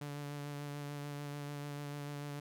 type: tone with vibrato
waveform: sawtooth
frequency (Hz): 144.7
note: D3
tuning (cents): -25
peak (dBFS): -37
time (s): 0.01-2.4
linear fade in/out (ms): 5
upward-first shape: sine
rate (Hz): 6.8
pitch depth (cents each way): 17
effects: none

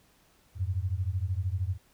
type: beating tone pair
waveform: sine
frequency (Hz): 87.31 / 100.31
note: F2 / G2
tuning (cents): 0 / +40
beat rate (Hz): 13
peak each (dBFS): -30 / -31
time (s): 0.55-1.78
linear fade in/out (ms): 50
effects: pink hiss -64 dBFS RMS until 1.93 s

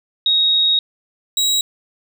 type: tone pair in turn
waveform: sine / 30% pulse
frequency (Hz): 3768 / 3849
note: A#7 / B7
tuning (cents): +18 / -45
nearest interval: unison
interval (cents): 37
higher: second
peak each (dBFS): -12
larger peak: neither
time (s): 0.26-0.79 / 1.37-1.61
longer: first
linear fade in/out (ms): 2
effects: none

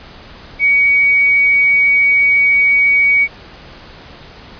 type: tone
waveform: sine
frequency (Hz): 2253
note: C#7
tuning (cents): +28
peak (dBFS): -8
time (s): 0.59-3.28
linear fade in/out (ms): 50
effects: pink hiss -37 dBFS RMS until 4.59 s + resampled to 11025 Hz

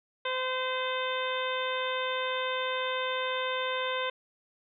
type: harmonic tone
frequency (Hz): 514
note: C5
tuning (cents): -31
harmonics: 1 / 2 / 3 / 4 / 5 / 6 / 7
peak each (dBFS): -33 / -34 / -37 / -39 / -40 / -41 / -38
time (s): 0.25-4.1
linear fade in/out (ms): 5
effects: none

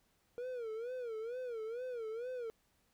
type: tone with vibrato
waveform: triangle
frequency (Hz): 472.1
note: A#4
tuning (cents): +22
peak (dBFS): -37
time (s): 0.38-2.5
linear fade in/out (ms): 0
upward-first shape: sine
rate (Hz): 2.2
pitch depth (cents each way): 140
effects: pink hiss -75 dBFS RMS until 2.93 s

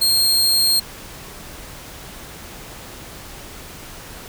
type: tone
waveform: sawtooth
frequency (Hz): 4222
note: C8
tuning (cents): +15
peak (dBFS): -11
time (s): 0.01-0.8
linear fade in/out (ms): 10
effects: pink hiss -37 dBFS RMS until 4.28 s

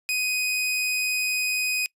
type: tone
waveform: sawtooth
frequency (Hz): 2501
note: D#7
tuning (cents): +8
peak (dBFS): -20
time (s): 0.09-1.86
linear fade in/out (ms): 0
effects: noise-tail reverb RT60 0.1 s tail -23 dB re dry + resampled to 32000 Hz

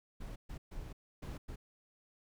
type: noise bursts at uneven times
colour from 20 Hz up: brown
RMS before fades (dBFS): -44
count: 5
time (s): 0.2-0.36 / 0.49-0.58 / 0.71-0.93 / 1.22-1.38 / 1.48-1.56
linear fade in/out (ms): 10
effects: none

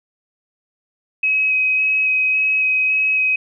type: tone with vibrato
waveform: sine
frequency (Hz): 2541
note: D#7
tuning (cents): +36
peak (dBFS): -14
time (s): 1.23-3.36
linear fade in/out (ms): 5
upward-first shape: square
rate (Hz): 1.8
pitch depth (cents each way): 8
effects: none

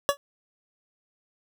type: tone with exponential decay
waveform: 25% pulse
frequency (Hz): 567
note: C#5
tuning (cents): +39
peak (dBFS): -11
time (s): 0.09-0.17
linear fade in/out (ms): 0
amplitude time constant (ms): 17
effects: none

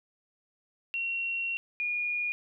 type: tone pair in turn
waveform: sine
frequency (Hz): 2736 / 2437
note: F7 / D#7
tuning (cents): -36 / -37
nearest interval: major second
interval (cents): 201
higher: first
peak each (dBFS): -29 / -28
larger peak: second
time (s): 0.94-1.57 / 1.8-2.32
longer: first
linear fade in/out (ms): 0
effects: none

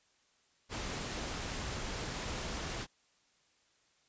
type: noise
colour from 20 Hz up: pink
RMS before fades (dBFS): -39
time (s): 0.69-2.87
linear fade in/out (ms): 50
effects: white hiss -71 dBFS RMS until 4.08 s + resampled to 16000 Hz

